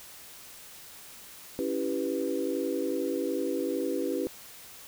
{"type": "chord", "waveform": "sine", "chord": "C# half-diminished seventh", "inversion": "none", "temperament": "equal with one note detuned", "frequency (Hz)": [278.6, 329.6, 392, 493.9], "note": ["C#4", "E4", "G4", "B4"], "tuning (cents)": [9, 0, 0, 0], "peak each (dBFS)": -33, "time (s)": [1.59, 4.27], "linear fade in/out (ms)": 0, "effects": ["white hiss -48 dBFS RMS until 4.87 s"]}